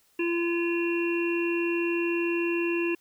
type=harmonic tone with a mistuned harmonic; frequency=341.7 Hz; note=F4; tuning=38 cents flat; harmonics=1 / 3 / 5 / 7 / 8; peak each=-25 / -40 / -40 / -39 / -32 dBFS; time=0.19-2.95 s; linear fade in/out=5 ms; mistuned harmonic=7; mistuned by=+31 cents; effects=white hiss -65 dBFS RMS until 3 s